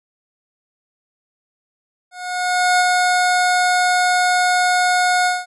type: tone with ADSR envelope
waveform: 25% pulse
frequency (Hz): 724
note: F#5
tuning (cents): -38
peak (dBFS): -8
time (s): 2.11-5.46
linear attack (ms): 690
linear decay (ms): 25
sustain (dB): -2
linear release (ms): 200
effects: resampled to 24000 Hz